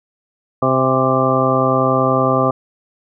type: harmonic tone with a mistuned harmonic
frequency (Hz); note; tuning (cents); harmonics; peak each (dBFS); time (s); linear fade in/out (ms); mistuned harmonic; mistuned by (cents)
130.81; C3; 0; 1 / 2 / 3 / 4 / 5 / 6 / 8 / 9; -21 / -20 / -22 / -19 / -20 / -24 / -24 / -18; 0.62-2.51; 5; 6; +41
effects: none